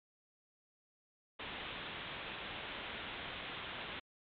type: low-pass noise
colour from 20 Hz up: white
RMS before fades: -45 dBFS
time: 1.39-4 s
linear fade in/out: 10 ms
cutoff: 3700 Hz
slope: 96 dB/octave
effects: MP3 64 kbps